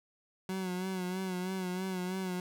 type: tone with vibrato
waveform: 30% pulse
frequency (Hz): 185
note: F#3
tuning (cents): 0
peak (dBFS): -31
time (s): 0.49-2.4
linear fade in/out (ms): 2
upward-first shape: sine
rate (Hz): 3.1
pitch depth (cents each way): 48
effects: none